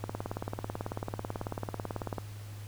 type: click train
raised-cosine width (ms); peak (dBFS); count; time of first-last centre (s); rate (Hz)
1; -20; 40; 0.04-2.183; 18.2
effects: added 103 Hz sine -41 dBFS peak until 2.67 s + pink hiss -53 dBFS RMS until 2.67 s